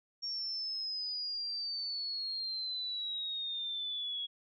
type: exponential sweep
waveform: sine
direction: down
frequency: 5540 to 3325 Hz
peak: -35 dBFS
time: 0.22-4.27 s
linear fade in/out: 20 ms
effects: none